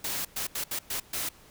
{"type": "noise bursts at uneven times", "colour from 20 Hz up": "white", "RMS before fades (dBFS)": -32, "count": 6, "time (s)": [[0.04, 0.25], [0.36, 0.47], [0.55, 0.64], [0.71, 0.79], [0.9, 1], [1.13, 1.29]], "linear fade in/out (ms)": 5, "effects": ["pink hiss -55 dBFS RMS until 1.5 s"]}